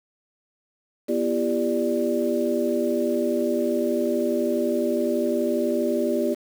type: tone cluster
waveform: sine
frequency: 245.2 / 337.2 / 397.3 / 590 Hz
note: B3 / E4 / G4 / D5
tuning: -12 / +39 / +23 / +8 cents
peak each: -26 dBFS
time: 1.08-6.35 s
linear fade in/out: 20 ms
effects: 7-bit